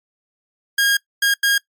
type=tone bursts at uneven times; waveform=sawtooth; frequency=1627 Hz; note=G#6; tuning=36 cents flat; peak=-10 dBFS; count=3; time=0.78-0.97 / 1.22-1.34 / 1.43-1.58 s; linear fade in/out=5 ms; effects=noise-tail reverb RT60 0.1 s tail -21 dB re dry + MP3 96 kbps